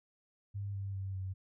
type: tone with pitch steps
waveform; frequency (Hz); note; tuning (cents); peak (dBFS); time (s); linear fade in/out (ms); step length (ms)
sine; 100.3 / 98.35 / 96.44 / 94.56; G2 / G2 / G2 / F#2; +40 / +6 / -28 / +38; -36; 0.54-1.34; 20; 200
effects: none